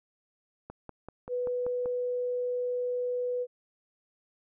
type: click train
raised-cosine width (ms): 1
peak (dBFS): -27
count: 7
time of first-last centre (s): 0.7-1.858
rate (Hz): 5.18
type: tone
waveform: sine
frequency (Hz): 493.9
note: B4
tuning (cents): 0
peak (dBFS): -28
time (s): 1.28-3.47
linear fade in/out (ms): 50
effects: none